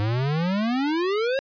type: exponential sweep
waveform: square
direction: up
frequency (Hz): 101.5 to 554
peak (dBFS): -22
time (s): 0-1.39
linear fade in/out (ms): 0
effects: resampled to 11025 Hz